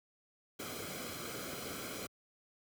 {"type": "noise with comb filter", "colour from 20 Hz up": "pink", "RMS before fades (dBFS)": -43, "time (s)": [0.59, 2.07], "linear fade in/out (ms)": 10, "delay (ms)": 1.1, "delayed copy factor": -0.65, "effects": ["high-pass 80 Hz 12 dB/octave"]}